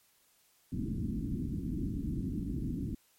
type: low-pass noise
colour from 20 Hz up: white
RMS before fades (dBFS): -35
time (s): 0.72-2.95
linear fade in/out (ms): 5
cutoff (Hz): 300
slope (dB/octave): 48
effects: white hiss -68 dBFS RMS until 3.18 s + MP3 64 kbps